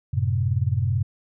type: chord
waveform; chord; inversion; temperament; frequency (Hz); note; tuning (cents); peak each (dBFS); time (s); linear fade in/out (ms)
sine; F# diminished; none; equal with one note detuned; 92.5 / 110.7 / 130.81; F#2 / A2 / C3; 0 / +11 / 0; -24; 0.13-1.03; 10
effects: none